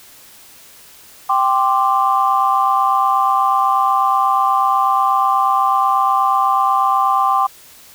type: chord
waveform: sine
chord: G suspended fourth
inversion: none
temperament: equal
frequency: 784 / 1046.5 / 1174.7 Hz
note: G5 / C6 / D6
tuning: 0 / 0 / 0 cents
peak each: -16 dBFS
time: 1.29-7.47 s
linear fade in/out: 10 ms
effects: tanh soft clip ceiling -2 dBFS + white hiss -43 dBFS RMS until 7.94 s